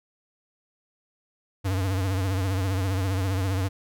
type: tone with vibrato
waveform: square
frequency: 95.1 Hz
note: F#2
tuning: 48 cents sharp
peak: -24 dBFS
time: 1.64-3.69 s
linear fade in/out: 20 ms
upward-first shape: triangle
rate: 15 Hz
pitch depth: 98 cents each way
effects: none